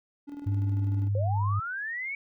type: tone with tremolo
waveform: triangle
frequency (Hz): 286.4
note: D4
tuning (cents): -43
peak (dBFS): -33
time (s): 0.27-1.09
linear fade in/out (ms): 20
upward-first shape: square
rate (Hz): 20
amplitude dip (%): 55
type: tone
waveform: sine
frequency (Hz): 101.2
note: G#2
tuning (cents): -44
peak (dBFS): -24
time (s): 0.46-1.6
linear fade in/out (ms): 10
type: linear sweep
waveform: sine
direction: up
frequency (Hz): 497.9 to 2264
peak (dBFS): -31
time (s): 1.15-2.15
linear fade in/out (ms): 2
effects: none